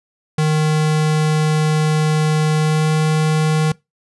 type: tone with pitch glide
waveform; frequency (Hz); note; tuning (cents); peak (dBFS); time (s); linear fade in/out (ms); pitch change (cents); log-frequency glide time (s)
square; 154.5 to 155.66; D#3 to D#3; -12 to +1; -14; 0.38-3.72; 5; +13; 2.57-2.9
effects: noise-tail reverb RT60 0.2 s tail -22 dB re dry + resampled to 24000 Hz